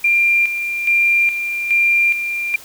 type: tone with tremolo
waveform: sine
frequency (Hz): 2386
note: D7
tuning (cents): +27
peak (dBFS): -11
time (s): 0.04-2.56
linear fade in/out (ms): 5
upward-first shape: square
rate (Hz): 1.2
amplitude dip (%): 60
effects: white hiss -40 dBFS RMS until 2.64 s